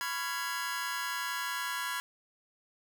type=chord; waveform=sawtooth; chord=C# dominant seventh; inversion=third; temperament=just; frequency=997.9 / 1108.7 / 1385.9 / 1663.1 Hz; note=B5 / C#6 / E#6 / G#6; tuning=+18 / 0 / -14 / +2 cents; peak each=-34 / -39 / -36 / -33 dBFS; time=0.01-2 s; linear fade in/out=0 ms; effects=none